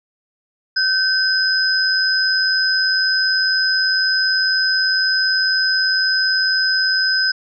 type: tone pair together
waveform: sine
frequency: 1539 / 5041 Hz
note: G6 / D#8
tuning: -32 / +22 cents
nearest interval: octave + major sixth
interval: 2054 cents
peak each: -17 dBFS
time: 0.76-7.32 s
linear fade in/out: 10 ms
effects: none